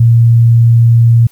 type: tone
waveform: sine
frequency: 116.54 Hz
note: A#2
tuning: in tune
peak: -3 dBFS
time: 0-1.27 s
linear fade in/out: 5 ms
effects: white hiss -48 dBFS RMS until 1.31 s